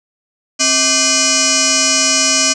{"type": "tone with frequency modulation", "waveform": "sine", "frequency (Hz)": 266.5, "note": "C4", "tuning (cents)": 32, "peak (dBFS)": -10, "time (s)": [0.59, 2.54], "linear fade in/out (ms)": 20, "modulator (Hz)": 905, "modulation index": 7.8, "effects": []}